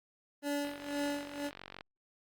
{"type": "tone with tremolo", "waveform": "25% pulse", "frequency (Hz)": 287.6, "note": "D4", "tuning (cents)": -36, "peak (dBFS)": -28, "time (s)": [0.42, 1.51], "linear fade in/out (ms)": 50, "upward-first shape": "sine", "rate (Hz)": 2, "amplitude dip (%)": 80}
{"type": "click train", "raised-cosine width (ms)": 0.3, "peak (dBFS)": -29, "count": 55, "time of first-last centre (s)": [0.65, 1.809], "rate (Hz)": 46.6}
{"effects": ["Opus 32 kbps"]}